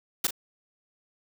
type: noise with echo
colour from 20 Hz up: white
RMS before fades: -24 dBFS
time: 0.24-0.27 s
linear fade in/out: 5 ms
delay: 38 ms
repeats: 1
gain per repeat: -9 dB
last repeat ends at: 0.308 s
effects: none